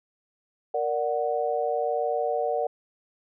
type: chord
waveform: sine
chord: Bb augmented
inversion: none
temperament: equal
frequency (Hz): 466.2 / 587.3 / 740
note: Bb4 / D5 / F#5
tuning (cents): 0 / 0 / 0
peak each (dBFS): -28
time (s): 0.74-2.67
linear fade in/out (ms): 5
effects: none

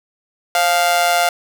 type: tone with amplitude modulation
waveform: sawtooth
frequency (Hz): 698.5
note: F5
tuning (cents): 0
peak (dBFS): -6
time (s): 0.55-1.29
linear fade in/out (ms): 2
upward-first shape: sine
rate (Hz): 166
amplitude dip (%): 70
effects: none

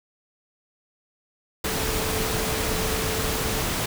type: tone in noise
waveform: sine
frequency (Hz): 440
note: A4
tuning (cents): 0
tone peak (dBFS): -31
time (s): 1.65-3.62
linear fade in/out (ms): 5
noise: pink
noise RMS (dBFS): -26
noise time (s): 1.64-3.86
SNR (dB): -8
effects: none

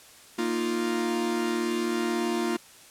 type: chord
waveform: 45% pulse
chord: Bb suspended fourth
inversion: none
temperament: equal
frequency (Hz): 233.1 / 311.1 / 349.2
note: Bb3 / Eb4 / F4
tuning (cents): 0 / 0 / 0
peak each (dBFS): -30 / -33 / -28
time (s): 0.38-2.57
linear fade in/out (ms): 10
effects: white hiss -51 dBFS RMS until 2.9 s + low-pass 11000 Hz 12 dB/octave

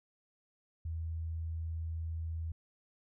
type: tone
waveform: sine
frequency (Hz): 81.5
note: E2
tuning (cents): -19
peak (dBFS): -35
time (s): 0.85-2.52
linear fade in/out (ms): 5
effects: none

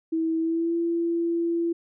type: tone with pitch glide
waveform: sine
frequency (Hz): 324.5 to 337.5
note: E4 to E4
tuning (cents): -27 to +41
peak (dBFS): -22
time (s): 0.12-1.73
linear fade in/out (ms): 10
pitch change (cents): +68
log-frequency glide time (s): 0.39-0.75
effects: none

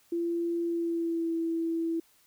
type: tone with pitch glide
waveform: sine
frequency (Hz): 340 to 330.3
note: F4 to E4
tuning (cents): -46 to +4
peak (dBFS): -27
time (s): 0.12-2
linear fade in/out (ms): 5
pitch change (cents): -50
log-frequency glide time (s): 0.63-1.34
effects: white hiss -64 dBFS RMS until 2.26 s

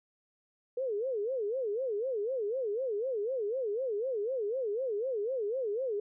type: tone with vibrato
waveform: sine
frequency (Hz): 466.2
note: A#4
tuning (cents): 0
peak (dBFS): -30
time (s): 0.77-6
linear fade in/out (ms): 5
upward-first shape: sine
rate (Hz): 4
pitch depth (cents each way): 250
effects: none

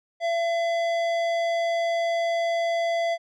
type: tone with tanh clipping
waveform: sine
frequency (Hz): 675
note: E5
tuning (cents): +41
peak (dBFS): -24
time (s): 0.2-3.18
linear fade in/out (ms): 50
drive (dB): 14
effects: none

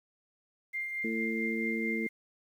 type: tone with tremolo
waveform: sine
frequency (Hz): 2100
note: C7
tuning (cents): +6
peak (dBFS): -31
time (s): 0.73-2.09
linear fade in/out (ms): 20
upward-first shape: triangle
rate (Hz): 4.5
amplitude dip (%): 45
type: harmonic tone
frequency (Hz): 112.4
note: A2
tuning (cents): +37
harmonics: 2 / 3 / 4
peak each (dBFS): -33 / -37 / -39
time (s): 1.04-2.07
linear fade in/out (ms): 5
effects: 10-bit

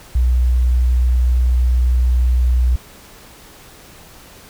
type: tone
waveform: sine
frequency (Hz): 61.74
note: B1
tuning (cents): 0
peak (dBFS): -11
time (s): 0.15-2.76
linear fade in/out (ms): 5
effects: pink hiss -42 dBFS RMS until 4.49 s

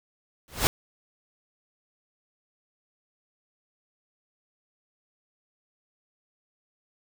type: noise with exponential growth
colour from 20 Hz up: pink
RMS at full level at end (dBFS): -17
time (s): 0.48-0.67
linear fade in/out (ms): 0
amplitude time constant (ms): 40
effects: none

